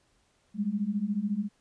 sine beating tone pair, 197 / 211 Hz, G3 / G#3, +9 / +28 cents, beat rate 14 Hz, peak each -31 / -29 dBFS, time 0.54-1.49 s, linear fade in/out 50 ms, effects pink hiss -69 dBFS RMS until 1.6 s + resampled to 22050 Hz

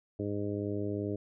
harmonic tone, 102.4 Hz, G#2, 24 cents flat, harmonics 1 / 2 / 3 / 4 / 5 / 6, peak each -37 / -40 / -36 / -37 / -43 / -44 dBFS, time 0.19-1.16 s, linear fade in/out 5 ms, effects none

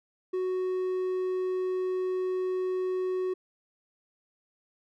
triangle tone, 370 Hz, F#4, in tune, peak -25 dBFS, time 0.33-3.34 s, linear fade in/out 10 ms, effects none

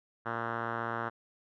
5% pulse tone with low-pass filter, 115.9 Hz, A#2, 10 cents flat, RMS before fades -35 dBFS, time 0.25-1.1 s, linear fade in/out 20 ms, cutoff 1500 Hz, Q 2.5, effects none

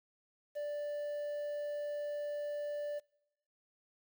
triangle tone with quantisation, 587.3 Hz, D5, in tune, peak -34 dBFS, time 0.55-3 s, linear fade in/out 20 ms, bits 10, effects noise-tail reverb RT60 0.9 s tail -25 dB re dry

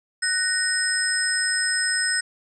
sine tone cluster, 1492 / 1857 / 5140 / 8310 Hz, F#6 / A#6 / E8 / C9, +14 / -7 / -45 / -13 cents, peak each -26 dBFS, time 0.22-2.21 s, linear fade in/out 10 ms, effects none

